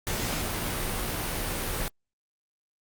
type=noise with comb filter; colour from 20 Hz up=pink; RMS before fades=-30 dBFS; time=0.07-1.88 s; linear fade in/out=0 ms; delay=15 ms; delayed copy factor=-0.5; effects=Opus 48 kbps